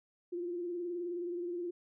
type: tone with vibrato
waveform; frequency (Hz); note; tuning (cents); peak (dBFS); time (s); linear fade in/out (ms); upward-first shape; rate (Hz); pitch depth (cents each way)
sine; 349.5; F4; +1; -35; 0.32-1.71; 10; sine; 19; 46
effects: none